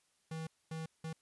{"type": "tone bursts at uneven times", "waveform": "square", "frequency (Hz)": 160.6, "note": "E3", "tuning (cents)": -45, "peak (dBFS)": -40, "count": 3, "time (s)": [[0.31, 0.47], [0.71, 0.86], [1.04, 1.13]], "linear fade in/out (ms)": 5, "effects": ["white hiss -75 dBFS RMS until 1.21 s", "resampled to 24000 Hz"]}